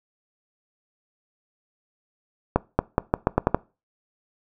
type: accelerating click train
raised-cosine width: 1 ms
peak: -3 dBFS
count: 8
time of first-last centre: 2.56-3.546 s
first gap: 230 ms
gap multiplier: 0.83
effects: noise-tail reverb RT60 0.3 s tail -22 dB re dry